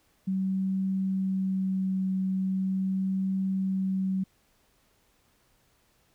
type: tone with vibrato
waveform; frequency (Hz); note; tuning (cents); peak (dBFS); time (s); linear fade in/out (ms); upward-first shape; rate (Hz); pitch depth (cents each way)
sine; 190; F#3; +46; -25; 0.27-4.24; 10; triangle; 0.4; 10
effects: pink hiss -67 dBFS RMS until 6.14 s